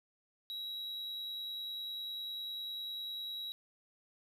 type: tone with amplitude modulation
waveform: triangle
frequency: 3870 Hz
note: B7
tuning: 36 cents flat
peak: -36 dBFS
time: 0.5-3.52 s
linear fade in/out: 0 ms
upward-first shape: sine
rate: 130 Hz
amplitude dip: 35%
effects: none